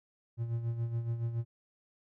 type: tone with tremolo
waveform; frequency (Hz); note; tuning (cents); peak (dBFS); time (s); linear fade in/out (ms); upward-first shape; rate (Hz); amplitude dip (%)
triangle; 116.54; A#2; 0; -27; 0.37-1.45; 50; sine; 7.1; 60
effects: none